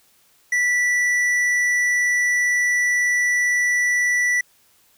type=tone with tanh clipping; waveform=sine; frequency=1963 Hz; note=B6; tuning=11 cents flat; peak=-18 dBFS; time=0.52-4.41 s; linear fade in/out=5 ms; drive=9 dB; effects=white hiss -58 dBFS RMS until 4.97 s